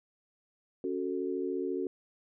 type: chord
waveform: sine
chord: F# minor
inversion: second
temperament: just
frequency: 277.5 / 370 / 444 Hz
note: C#4 / F#4 / A4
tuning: +2 / 0 / +16 cents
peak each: -36 / -33 / -37 dBFS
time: 0.84-1.87 s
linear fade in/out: 2 ms
effects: none